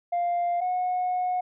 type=tone pair in turn; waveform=sine; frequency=698.5 / 728.3 Hz; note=F5 / F#5; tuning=0 / -28 cents; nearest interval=minor second; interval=72 cents; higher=second; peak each=-21 / -22 dBFS; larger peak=first; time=0.12-0.61 / 0.61-1.41 s; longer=second; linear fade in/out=10 ms; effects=tanh soft clip ceiling -21 dBFS